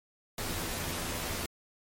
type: noise with comb filter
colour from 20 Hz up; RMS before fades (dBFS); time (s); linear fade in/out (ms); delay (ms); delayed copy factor
pink; -35; 0.38-1.46; 2; 12; +0.5
effects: MP3 64 kbps